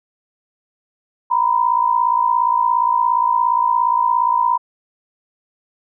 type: tone pair together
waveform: sine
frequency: 947.8 / 1005 Hz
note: A#5 / B5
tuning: +28 / +30 cents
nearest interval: minor second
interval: 102 cents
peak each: -16 dBFS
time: 1.3-4.58 s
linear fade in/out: 20 ms
effects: none